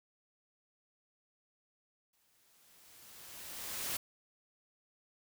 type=noise with exponential growth; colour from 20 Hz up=white; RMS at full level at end=-36 dBFS; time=2.13-3.97 s; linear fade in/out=5 ms; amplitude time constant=400 ms; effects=none